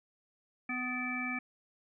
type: harmonic tone with a mistuned harmonic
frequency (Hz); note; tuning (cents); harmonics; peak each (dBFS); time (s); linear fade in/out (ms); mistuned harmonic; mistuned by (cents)
250; B3; +21; 1 / 3 / 5 / 7 / 9; -38 / -45 / -43 / -42 / -36; 0.69-1.39; 5; 9; +53
effects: none